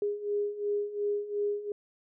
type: beating tone pair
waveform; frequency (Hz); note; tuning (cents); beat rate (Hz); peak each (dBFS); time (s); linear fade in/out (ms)
sine; 409.4 / 412.2; G#4 / G#4; -25 / -13; 2.8; -34 / -30; 0.02-1.72; 2
effects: none